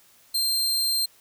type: tone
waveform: sawtooth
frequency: 4166 Hz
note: C8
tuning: 8 cents flat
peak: -19 dBFS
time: 0.34-1.06 s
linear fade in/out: 10 ms
effects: white hiss -57 dBFS RMS until 1.2 s